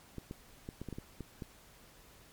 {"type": "clicks", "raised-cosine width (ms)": 3, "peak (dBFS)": -28, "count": 9, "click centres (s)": [0.183, 0.311, 0.689, 0.816, 0.887, 0.927, 0.985, 1.207, 1.422], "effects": ["pink hiss -59 dBFS RMS until 2.32 s", "MP3 96 kbps"]}